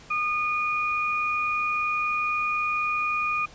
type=tone pair together; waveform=sine; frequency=1224 / 2448 Hz; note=D#6 / D#7; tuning=-29 / -29 cents; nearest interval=octave; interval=1200 cents; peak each=-26 dBFS; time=0.1-3.46 s; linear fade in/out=10 ms; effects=pink hiss -49 dBFS RMS until 3.54 s + resampled to 16000 Hz